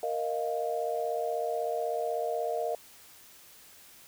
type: chord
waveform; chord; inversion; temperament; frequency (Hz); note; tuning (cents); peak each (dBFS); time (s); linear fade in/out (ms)
sine; Bb suspended fourth; none; equal; 466.2 / 622.3 / 698.5; Bb4 / Eb5 / F5; 0 / 0 / 0; -33; 0.03-2.75; 2
effects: white hiss -54 dBFS RMS until 4.07 s